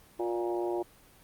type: harmonic tone with a mistuned harmonic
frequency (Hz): 118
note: A#2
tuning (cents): +22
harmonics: 3 / 4 / 5 / 6 / 7 / 8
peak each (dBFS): -30 / -42 / -38 / -40 / -40 / -43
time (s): 0.19-0.83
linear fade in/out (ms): 10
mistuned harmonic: 7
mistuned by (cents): -16
effects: pink hiss -58 dBFS RMS until 1.23 s + Opus 32 kbps